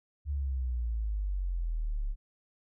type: exponential sweep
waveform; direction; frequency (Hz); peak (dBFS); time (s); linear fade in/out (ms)
sine; down; 73.7 to 34.1; -29; 0.25-2.16; 50
effects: none